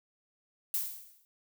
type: noise with exponential decay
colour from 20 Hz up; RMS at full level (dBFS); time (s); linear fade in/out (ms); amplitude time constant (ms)
violet; -29; 0.74-1.25; 0; 110
effects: none